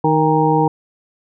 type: harmonic tone with a mistuned harmonic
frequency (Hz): 155.56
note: D#3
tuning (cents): 0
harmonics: 1 / 2 / 3 / 5 / 6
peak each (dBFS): -18 / -18 / -18 / -18 / -18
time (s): 0.04-0.68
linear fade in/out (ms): 5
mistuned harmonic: 5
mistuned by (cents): +48
effects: none